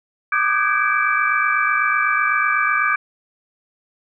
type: tone cluster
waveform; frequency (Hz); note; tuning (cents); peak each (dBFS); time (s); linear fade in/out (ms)
sine; 1178 / 1226 / 1527 / 1649 / 2319; D6 / D#6 / G6 / G#6 / D7; +5 / -26 / -46 / -13 / -22; -22; 0.32-2.96; 5
effects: none